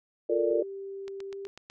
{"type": "chord", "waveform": "sine", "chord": "Bb major seventh", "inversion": "second", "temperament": "equal", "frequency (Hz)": [349.2, 440, 466.2, 587.3], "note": ["F4", "A4", "Bb4", "D5"], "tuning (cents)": [0, 0, 0, 0], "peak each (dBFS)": [-29, -29, -28, -29], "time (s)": [0.29, 0.63], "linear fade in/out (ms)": 10}
{"type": "tone with pitch glide", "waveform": "sine", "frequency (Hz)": [392, 394.5], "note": ["G4", "G4"], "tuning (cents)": [0, 11], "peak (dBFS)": -36, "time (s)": [0.51, 1.47], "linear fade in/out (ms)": 0, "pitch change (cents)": 11, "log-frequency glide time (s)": [1.29, 1.35]}
{"type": "click train", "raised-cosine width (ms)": 0.2, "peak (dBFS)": -28, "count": 6, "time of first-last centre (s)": [1.08, 1.7], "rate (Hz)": 8.07}
{"effects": []}